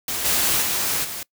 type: noise with level steps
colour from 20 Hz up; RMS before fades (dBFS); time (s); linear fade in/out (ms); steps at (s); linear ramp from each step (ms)
white; -26 / -20 / -23 / -31; 0.08-1.23; 2; 0.24 / 0.61 / 1.03; 20
effects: noise-tail reverb RT60 0.1 s tail -23 dB re dry